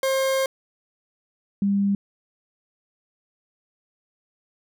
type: tone pair in turn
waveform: 40% pulse / sine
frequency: 533 / 199.65 Hz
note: C5 / G3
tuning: +32 / +32 cents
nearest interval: octave + perfect fourth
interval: 1700 cents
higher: first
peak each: -19 / -18 dBFS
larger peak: second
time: 0.03-0.46 / 1.62-1.95 s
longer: first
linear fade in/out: 2 ms
effects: none